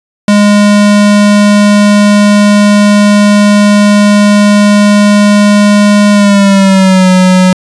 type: tone with pitch glide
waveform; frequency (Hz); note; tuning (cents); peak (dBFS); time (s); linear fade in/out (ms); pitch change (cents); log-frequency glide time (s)
square; 206 to 184.59; G#3 to F#3; -14 to -4; -3; 0.28-7.53; 2; -190; 6.12-7.09
effects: resampled to 22050 Hz